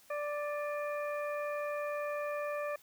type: harmonic tone with a mistuned harmonic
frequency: 587.3 Hz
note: D5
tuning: in tune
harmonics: 1 / 2 / 3 / 4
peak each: -35 / -41 / -45 / -47 dBFS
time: 0.1-2.76 s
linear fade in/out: 5 ms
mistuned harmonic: 4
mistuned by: +42 cents
effects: white hiss -62 dBFS RMS until 2.82 s